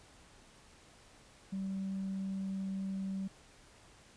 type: tone with tanh clipping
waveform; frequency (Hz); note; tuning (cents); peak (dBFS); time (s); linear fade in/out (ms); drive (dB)
triangle; 192.7; G3; -29; -35; 1.52-3.28; 10; 5
effects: pink hiss -60 dBFS RMS until 4.16 s + resampled to 22050 Hz